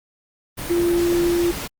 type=tone in noise; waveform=sine; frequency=345.3 Hz; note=F4; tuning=20 cents flat; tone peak=-16 dBFS; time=0.69-1.52 s; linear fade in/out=20 ms; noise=pink; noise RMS=-29 dBFS; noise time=0.57-1.68 s; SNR=+10 dB; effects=Opus 32 kbps